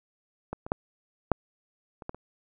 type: clicks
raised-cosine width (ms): 1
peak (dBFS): -19 / -24 / -10 / -6 / -28 / -19 / -29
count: 7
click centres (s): 0.53 / 0.665 / 0.719 / 1.317 / 2.022 / 2.094 / 2.146
effects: none